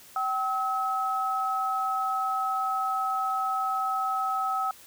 sine tone pair together, 768 / 1287.9 Hz, G5 / E6, -36 / -41 cents, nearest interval major sixth, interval 895 cents, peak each -29 / -27 dBFS, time 0.16-4.71 s, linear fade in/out 2 ms, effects white hiss -51 dBFS RMS until 4.86 s

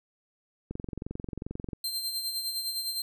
click train, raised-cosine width 3 ms, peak -22 dBFS, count 24, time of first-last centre 0.71-1.732 s, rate 22.5 Hz
sawtooth tone with tremolo, 4145 Hz, C8, 17 cents flat, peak -26 dBFS, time 1.84-3.02 s, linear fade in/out 2 ms, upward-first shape sine, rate 9.8 Hz, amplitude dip 50%
effects none

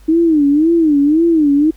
sine tone with vibrato, 309.2 Hz, D#4, 11 cents flat, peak -8 dBFS, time 0.08-1.71 s, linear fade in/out 10 ms, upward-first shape sine, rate 1.9 Hz, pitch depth 160 cents each way, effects added 50 Hz sine -39 dBFS peak until 1.76 s + pink hiss -51 dBFS RMS until 1.76 s

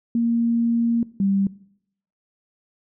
sine tone pair in turn, 233.1 / 196.42 Hz, A#3 / G3, 0 / +4 cents, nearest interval minor third, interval 296 cents, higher first, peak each -17 dBFS, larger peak neither, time 0.15-1.03 / 1.2-1.47 s, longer first, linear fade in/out 2 ms, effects noise-tail reverb RT60 0.7 s tail -20 dB re dry

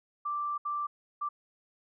sine tone bursts at uneven times, 1174.7 Hz, D6, in tune, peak -30 dBFS, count 3, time 0.25-0.58 / 0.65-0.87 / 1.21-1.29 s, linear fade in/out 10 ms, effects none

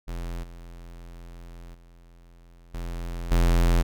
square tone with level steps, 42.77 Hz, F1, 35 cents flat, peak -31 / -41 / -50 / -31 / -18 dBFS, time 0.07-3.83 s, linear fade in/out 20 ms, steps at 0.43 / 1.74 / 2.74 / 3.31 s, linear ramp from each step 5 ms, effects none

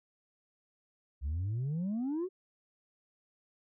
sine exponential sweep, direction up, 65.41 to 387.5 Hz, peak -29 dBFS, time 1.21-2.29 s, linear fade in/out 50 ms, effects tanh soft clip ceiling -30 dBFS

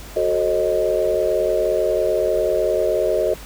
sine chord, F# diminished seventh, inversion none, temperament equal with one note detuned, 370 / 440 / 536.1 / 622.3 Hz, F#4 / A4 / C5 / Eb5, 0 / 0 / +42 / 0 cents, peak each -23 / -22 / -23 / -20 dBFS, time 0.16-3.34 s, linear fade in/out 5 ms, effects added 50 Hz sine -38 dBFS peak until 3.45 s + pink hiss -39 dBFS RMS until 3.45 s

